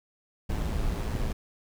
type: noise with amplitude modulation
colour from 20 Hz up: brown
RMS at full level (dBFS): -27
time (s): 0.49-1.33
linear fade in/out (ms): 10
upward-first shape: sine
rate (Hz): 109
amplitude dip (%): 45
effects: none